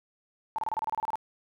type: tone bursts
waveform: sine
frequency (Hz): 880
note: A5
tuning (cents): 0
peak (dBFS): -27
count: 12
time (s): 0.56-1.156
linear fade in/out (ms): 0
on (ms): 24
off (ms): 28
effects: none